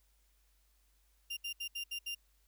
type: tone bursts at uneven times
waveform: 35% pulse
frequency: 2794 Hz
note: F7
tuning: in tune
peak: -36 dBFS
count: 6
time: 1.3-1.37 / 1.44-1.53 / 1.6-1.68 / 1.75-1.84 / 1.91-1.99 / 2.06-2.15 s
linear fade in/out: 10 ms
effects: added 50 Hz sine -69 dBFS peak until 2.47 s + white hiss -75 dBFS RMS until 2.47 s